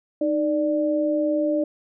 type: tone pair together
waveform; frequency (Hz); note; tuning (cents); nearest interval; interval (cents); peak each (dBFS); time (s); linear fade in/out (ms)
sine; 308.3 / 589; D#4 / D5; -16 / +5; major seventh; 1121; -22; 0.21-1.64; 5
effects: none